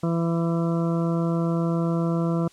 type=harmonic tone; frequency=167.4 Hz; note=E3; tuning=27 cents sharp; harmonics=1 / 2 / 3 / 4 / 6 / 7 / 8; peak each=-22 / -28 / -32 / -34 / -38 / -39 / -40 dBFS; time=0.03-2.48 s; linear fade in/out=5 ms; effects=white hiss -55 dBFS RMS until 2.52 s + low-pass 8000 Hz 12 dB/octave